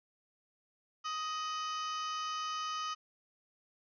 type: harmonic tone with a mistuned harmonic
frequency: 626 Hz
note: D#5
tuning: 10 cents sharp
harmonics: 2 / 3 / 4 / 5 / 6 / 7 / 8 / 9 / 10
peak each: -36 / -51 / -52 / -44 / -54 / -55 / -49 / -55 / -52 dBFS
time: 1.04-2.95 s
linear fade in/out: 20 ms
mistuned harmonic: 5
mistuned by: -71 cents
effects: none